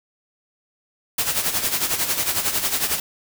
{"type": "noise with tremolo", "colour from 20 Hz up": "white", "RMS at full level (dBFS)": -20, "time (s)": [1.18, 3], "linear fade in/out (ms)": 5, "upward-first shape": "sine", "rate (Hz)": 11, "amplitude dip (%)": 65, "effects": []}